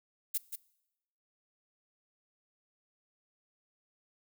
violet noise with echo, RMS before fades -31 dBFS, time 0.34-0.38 s, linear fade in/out 10 ms, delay 180 ms, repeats 1, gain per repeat -8 dB, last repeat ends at 0.56 s, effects noise-tail reverb RT60 0.9 s tail -22 dB re dry

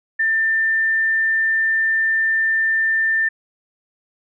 sine tone, 1790 Hz, A6, 29 cents sharp, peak -15 dBFS, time 0.19-3.29 s, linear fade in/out 10 ms, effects none

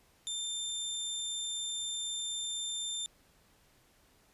25% pulse tone, 3584 Hz, A7, 31 cents sharp, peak -31 dBFS, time 0.27-3.06 s, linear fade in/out 0 ms, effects pink hiss -66 dBFS RMS until 4.33 s + resampled to 32000 Hz

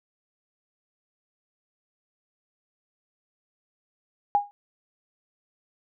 sine tone with exponential decay, 817 Hz, G#5, 29 cents flat, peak -14 dBFS, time 4.35-4.51 s, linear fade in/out 0 ms, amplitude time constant 34 ms, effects none

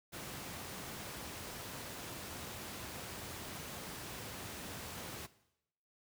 pink noise, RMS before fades -45 dBFS, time 0.12-5.27 s, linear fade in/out 20 ms, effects noise-tail reverb RT60 0.8 s tail -17 dB re dry + high-pass 80 Hz 12 dB/octave

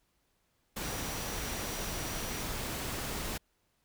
sine tone in noise, 5820 Hz, F#8, 29 cents flat, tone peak -47 dBFS, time 0.83-2.43 s, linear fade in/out 10 ms, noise pink, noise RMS -37 dBFS, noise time 0.76-3.38 s, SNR -13 dB, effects pink hiss -75 dBFS RMS until 3.84 s

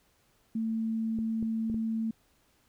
sine tone, 223.6 Hz, A3, 28 cents sharp, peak -28 dBFS, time 0.55-2.11 s, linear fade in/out 5 ms
clicks, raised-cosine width 3 ms, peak -27 dBFS, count 4, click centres 1.188 / 1.427 / 1.699 / 1.744 s
effects pink hiss -68 dBFS RMS until 2.68 s

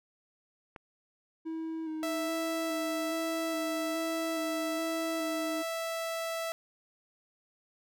click, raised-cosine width 0.5 ms, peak -29 dBFS, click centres 0.762 s
triangle tone with vibrato, 318.5 Hz, D#4, 41 cents sharp, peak -32 dBFS, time 1.45-5.63 s, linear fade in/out 20 ms, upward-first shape square, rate 1.2 Hz, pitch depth 24 cents each way
sawtooth tone, 659.3 Hz, E5, in tune, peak -29 dBFS, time 2.03-6.52 s, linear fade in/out 0 ms
effects none

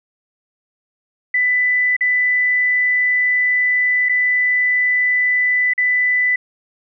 sine tone with dropouts, 1992 Hz, B6, 14 cents sharp, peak -13 dBFS, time 1.34-6.36 s, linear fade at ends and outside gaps 5 ms, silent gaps 1.966-2.008 / 4.088-4.093 / 5.736-5.778 s, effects none

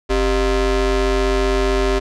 35% pulse ring-modulated tone, 219.7 Hz, A3, 2 cents flat, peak -10 dBFS, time 0.09-2 s, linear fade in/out 20 ms, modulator 172 Hz, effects low-pass 6000 Hz 12 dB/octave

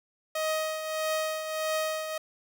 sawtooth tone with tremolo, 628 Hz, D#5, 16 cents sharp, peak -22 dBFS, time 0.35-2.18 s, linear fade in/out 5 ms, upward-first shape triangle, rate 1.6 Hz, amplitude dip 60%, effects none

